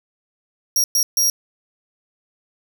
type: tone bursts at uneven times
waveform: sawtooth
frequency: 5640 Hz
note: F8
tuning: 16 cents sharp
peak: -12 dBFS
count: 3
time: 0.76-0.84 / 0.95-1.03 / 1.17-1.3 s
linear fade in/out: 2 ms
effects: none